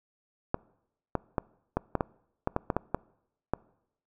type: clicks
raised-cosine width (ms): 1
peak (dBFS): -12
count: 12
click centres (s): 0.544 / 1.153 / 1.382 / 1.77 / 1.953 / 2.008 / 2.474 / 2.564 / 2.702 / 2.766 / 2.946 / 3.536
effects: noise-tail reverb RT60 0.8 s tail -24 dB re dry